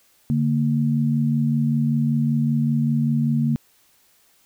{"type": "tone pair together", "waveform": "sine", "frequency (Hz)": [145, 230.2], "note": ["D3", "A#3"], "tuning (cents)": [-22, -22], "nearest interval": "minor sixth", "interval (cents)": 800, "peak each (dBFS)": -20, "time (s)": [0.3, 3.56], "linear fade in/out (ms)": 0, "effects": ["white hiss -59 dBFS RMS until 4.45 s"]}